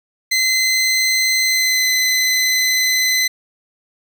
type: tone with pitch glide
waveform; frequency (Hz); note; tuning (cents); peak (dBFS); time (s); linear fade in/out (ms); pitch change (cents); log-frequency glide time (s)
20% pulse; 2053 to 2029; C7 to B6; -33 to +46; -9; 0.31-3.28; 10; -21; 1.44-1.9
effects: none